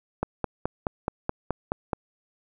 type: click train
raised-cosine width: 1 ms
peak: -11 dBFS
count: 9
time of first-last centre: 0.23-1.932 s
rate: 4.7 Hz
effects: none